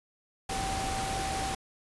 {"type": "tone in noise", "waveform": "sine", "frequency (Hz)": 774, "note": "G5", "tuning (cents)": -22, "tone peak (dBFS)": -33, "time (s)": [0.49, 1.55], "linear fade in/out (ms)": 5, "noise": "pink", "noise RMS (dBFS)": -34, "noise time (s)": [0.49, 1.55], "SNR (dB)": -2, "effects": ["resampled to 24000 Hz"]}